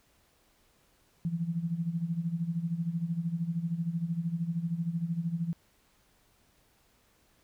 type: tone with tremolo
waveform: sine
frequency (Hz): 167.9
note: E3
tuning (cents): +32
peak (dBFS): -26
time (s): 1.25-5.53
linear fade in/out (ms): 0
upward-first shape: sine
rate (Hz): 13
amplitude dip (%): 75
effects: pink hiss -67 dBFS RMS until 7.43 s